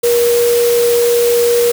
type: tone in noise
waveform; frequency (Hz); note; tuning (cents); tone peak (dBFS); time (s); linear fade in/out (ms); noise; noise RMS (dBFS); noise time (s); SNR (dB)
sine; 475.4; A#4; +34; -9; 0.03-1.72; 10; white; -21; 0.03-1.72; +9
effects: none